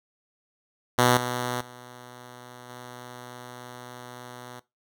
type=tone with level steps; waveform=5% pulse; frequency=123.47 Hz; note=B2; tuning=in tune; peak=-6 / -16 / -32 / -29 dBFS; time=0.98-4.6 s; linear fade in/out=10 ms; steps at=1.17 / 1.61 / 2.69 s; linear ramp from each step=2 ms; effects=noise-tail reverb RT60 0.2 s tail -18 dB re dry